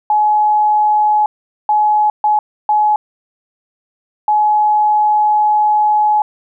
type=tone bursts at uneven times; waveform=sine; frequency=846 Hz; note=G#5; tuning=32 cents sharp; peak=-9 dBFS; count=5; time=0.1-1.26 / 1.69-2.1 / 2.24-2.39 / 2.69-2.96 / 4.28-6.22 s; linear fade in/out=2 ms; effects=none